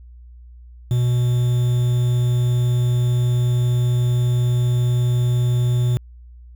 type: tone with quantisation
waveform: triangle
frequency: 122.6 Hz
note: B2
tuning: 12 cents flat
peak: -13 dBFS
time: 0.91-5.97 s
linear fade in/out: 0 ms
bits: 6
effects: added 60 Hz sine -39 dBFS peak until 6.55 s